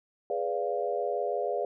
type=chord; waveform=sine; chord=G# diminished seventh; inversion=none; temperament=equal with one note detuned; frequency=415.3 / 493.9 / 580.2 / 698.5 Hz; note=G#4 / B4 / D5 / F5; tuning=0 / 0 / -21 / 0 cents; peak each=-33 dBFS; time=0.3-1.65 s; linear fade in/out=2 ms; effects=none